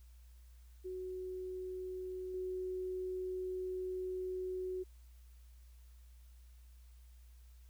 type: tone with level steps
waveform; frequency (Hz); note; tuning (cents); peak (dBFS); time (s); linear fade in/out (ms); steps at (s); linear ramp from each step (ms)
sine; 370; F#4; 0; -40 / -37; 0.84-4.84; 20; 2.34; 2
effects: added 60 Hz sine -55 dBFS peak until 7.69 s + white hiss -72 dBFS RMS until 7.69 s